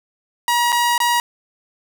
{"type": "tone with dropouts", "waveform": "sawtooth", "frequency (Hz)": 956, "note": "A#5", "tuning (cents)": 43, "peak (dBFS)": -11, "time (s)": [0.48, 1.2], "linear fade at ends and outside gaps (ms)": 1, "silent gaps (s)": [[0.721, 0.726], [0.979, 1.002]], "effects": []}